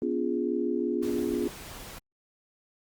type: chord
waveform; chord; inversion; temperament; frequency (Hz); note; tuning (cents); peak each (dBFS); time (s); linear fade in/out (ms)
sine; B diminished seventh; none; equal with one note detuned; 246.9 / 287.1 / 349.2 / 415.3; B3 / D4 / F4 / Ab4; 0 / -39 / 0 / 0; -31 / -32 / -30 / -32; 0.02-1.48; 2
type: noise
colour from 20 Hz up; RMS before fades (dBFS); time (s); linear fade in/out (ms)
pink; -43; 1.02-1.99; 10
effects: Opus 24 kbps

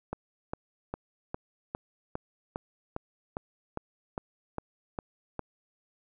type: click train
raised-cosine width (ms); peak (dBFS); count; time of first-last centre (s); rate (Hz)
1; -19; 14; 0.13-5.393; 2.47
effects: none

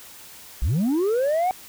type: linear sweep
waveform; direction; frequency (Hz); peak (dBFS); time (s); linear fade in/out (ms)
sine; up; 45.53 to 760; -16; 0.62-1.51; 0
effects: tanh soft clip ceiling -18 dBFS + white hiss -44 dBFS RMS until 1.68 s

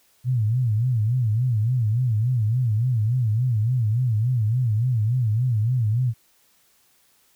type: tone with vibrato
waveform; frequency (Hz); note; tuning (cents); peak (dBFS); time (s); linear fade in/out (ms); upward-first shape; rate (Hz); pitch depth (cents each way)
sine; 116.54; A#2; 0; -18; 0.24-6.14; 50; sine; 3.5; 180
effects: white hiss -61 dBFS RMS until 7.35 s

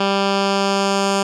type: tone with low-pass filter sweep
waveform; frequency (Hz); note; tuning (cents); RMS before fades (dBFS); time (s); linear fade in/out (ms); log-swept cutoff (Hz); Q
10% pulse; 197.1; G3; +10; -18; 0-1.23; 5; 4000 to 7300; 1.5
effects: none

